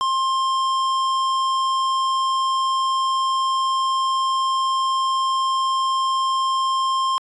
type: tone with tanh clipping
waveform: triangle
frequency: 1058 Hz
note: C6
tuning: 19 cents sharp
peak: -20 dBFS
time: 0.01-7.18 s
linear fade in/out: 0 ms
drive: 18 dB
effects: resampled to 24000 Hz